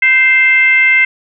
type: tone with frequency modulation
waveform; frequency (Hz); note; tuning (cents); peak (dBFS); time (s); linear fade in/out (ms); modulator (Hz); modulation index
sine; 2093; C7; 0; -6; 0.02-1.05; 5; 545; 0.61
effects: none